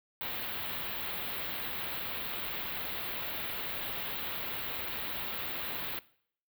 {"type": "band-stop noise", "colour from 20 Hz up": "white", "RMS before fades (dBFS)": -37, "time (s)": [0.21, 5.99], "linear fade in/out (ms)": 0, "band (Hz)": [4000, 14000], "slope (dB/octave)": 48, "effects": ["noise-tail reverb RT60 0.6 s tail -20 dB re dry"]}